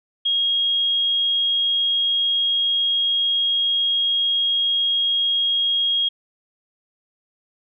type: tone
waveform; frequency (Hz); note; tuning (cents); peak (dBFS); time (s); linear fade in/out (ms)
sine; 3271; G#7; -27; -17; 0.25-6.09; 10
effects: none